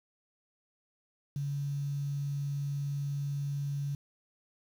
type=tone with quantisation; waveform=sine; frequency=141.8 Hz; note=C#3; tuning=40 cents sharp; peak=-31 dBFS; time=1.36-3.95 s; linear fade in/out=2 ms; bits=9; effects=none